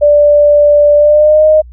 sine tone with pitch glide, 587 to 619 Hz, D5 to D#5, -1 to -9 cents, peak -3 dBFS, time 0.01-1.62 s, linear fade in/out 20 ms, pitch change +92 cents, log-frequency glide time 0.96-1.46 s, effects added 60 Hz sine -30 dBFS peak until 1.72 s

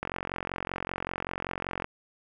click train, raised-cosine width 0.5 ms, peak -16 dBFS, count 83, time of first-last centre 0.03-1.844 s, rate 45.2 Hz, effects none

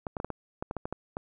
clicks, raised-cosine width 1 ms, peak -19 dBFS, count 11, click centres 0.068 / 0.168 / 0.201 / 0.246 / 0.303 / 0.625 / 0.711 / 0.767 / 0.855 / 0.926 / 1.169 s, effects none

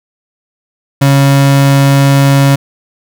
35% pulse tone, 138.59 Hz, C#3, in tune, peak -3 dBFS, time 1.01-2.56 s, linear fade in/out 10 ms, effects none

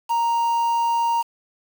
triangle tone with quantisation, 932.3 Hz, A#5, in tune, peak -16 dBFS, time 0.09-1.23 s, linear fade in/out 20 ms, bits 6, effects none

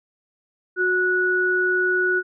sine tone pair together, 366.4 / 1468.8 Hz, F#4 / F#6, -17 / -13 cents, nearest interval 2 octaves, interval 2404 cents, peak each -22 / -19 dBFS, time 0.76-2.23 s, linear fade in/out 50 ms, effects none

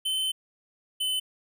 square tone pair in turn, 3065 / 3032 Hz, G7 / F#7, -40 / +42 cents, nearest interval unison, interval 18 cents, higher first, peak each -26 dBFS, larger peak neither, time 0.05-0.32 / 1-1.2 s, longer first, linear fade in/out 10 ms, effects none

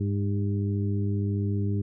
harmonic tone with a mistuned harmonic, 101.5 Hz, G#2, 39 cents flat, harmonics 1 / 2 / 3 / 4, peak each -25 / -31 / -35 / -37 dBFS, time 0-1.82 s, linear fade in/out 10 ms, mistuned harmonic 4, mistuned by -28 cents, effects none

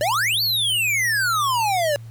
square exponential two-way sweep, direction up then down, 563 to 4591 to 563 Hz, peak -19 dBFS, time 0.01-1.96 s, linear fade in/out 0 ms, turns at 0.42 s, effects added 114 Hz sine -35 dBFS peak until 2.1 s + pink hiss -55 dBFS RMS until 2.1 s

